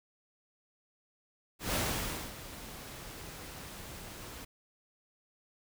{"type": "noise with ADSR envelope", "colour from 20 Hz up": "pink", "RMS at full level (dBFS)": -31, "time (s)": [1.59, 4.45], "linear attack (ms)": 150, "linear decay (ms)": 580, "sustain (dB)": -15, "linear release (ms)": 8, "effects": []}